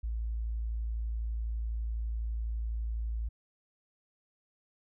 sine tone, 56 Hz, A1, 31 cents sharp, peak -31 dBFS, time 0.03-3.29 s, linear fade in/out 10 ms, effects none

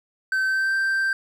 triangle tone with pitch glide, 1541 to 1567.9 Hz, G6 to G6, -30 to 0 cents, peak -18 dBFS, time 0.32-1.13 s, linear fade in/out 2 ms, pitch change +30 cents, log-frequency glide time 0.46-0.74 s, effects none

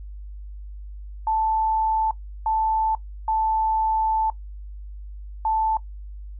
sine tone bursts at uneven times, 880 Hz, A5, in tune, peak -19 dBFS, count 4, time 1.27-2.11 / 2.46-2.95 / 3.28-4.3 / 5.45-5.77 s, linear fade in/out 2 ms, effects noise-tail reverb RT60 0.1 s tail -17 dB re dry + added 50 Hz sine -34 dBFS peak until 6.39 s

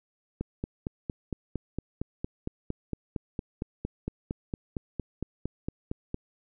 click train, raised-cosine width 3 ms, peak -18 dBFS, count 26, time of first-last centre 0.41-6.144 s, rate 4.36 Hz, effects none

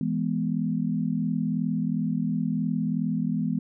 sine chord, E major, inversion none, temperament equal, 164.81 / 207.7 / 246.9 Hz, E3 / G#3 / B3, 0 / 0 / 0 cents, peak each -28 dBFS, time 0.01-3.59 s, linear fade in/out 2 ms, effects none

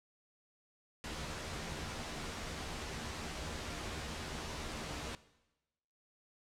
pink noise with comb filter, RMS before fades -42 dBFS, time 1.04-5.15 s, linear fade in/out 0 ms, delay 13 ms, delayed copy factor +0.55, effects noise-tail reverb RT60 1.0 s tail -18 dB re dry + low-pass 7000 Hz 12 dB/octave

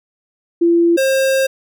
sine / square tone pair in turn, 340 / 533.8 Hz, F4 / C5, -46 / +35 cents, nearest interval minor sixth, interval 781 cents, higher second, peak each -9 / -13 dBFS, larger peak first, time 0.61-0.97 / 0.97-1.47 s, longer second, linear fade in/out 10 ms, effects none

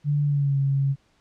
sine tone with pitch glide, 145.8 to 137.78 Hz, D3 to C#3, -12 to -10 cents, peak -19 dBFS, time 0.04-0.96 s, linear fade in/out 50 ms, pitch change -98 cents, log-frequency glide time 0.24-0.58 s, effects pink hiss -64 dBFS RMS until 1.2 s + low-pass 6000 Hz 12 dB/octave

